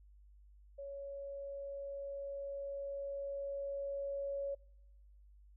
sine tone with level ramp, 558 Hz, C#5, 11 cents sharp, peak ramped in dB -43 to -36 dBFS, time 0.78-4.55 s, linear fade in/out 10 ms, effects noise-tail reverb RT60 0.9 s tail -25 dB re dry + added 50 Hz sine -58 dBFS peak until 5.56 s

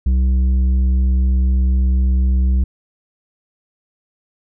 sine tone with tanh clipping, 64 Hz, C2, 38 cents flat, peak -13 dBFS, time 0.06-2.64 s, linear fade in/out 5 ms, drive 7 dB, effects none

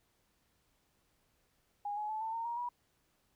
sine tone with pitch steps, 820 / 843.1 / 866.8 / 891.1 / 916.2 / 941.9 / 968.4 Hz, G#5 / G#5 / A5 / A5 / A#5 / A#5 / B5, -22 / +26 / -26 / +22 / -30 / +18 / -34 cents, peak -35 dBFS, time 1.85-2.69 s, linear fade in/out 5 ms, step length 120 ms, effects pink hiss -75 dBFS RMS until 3.35 s

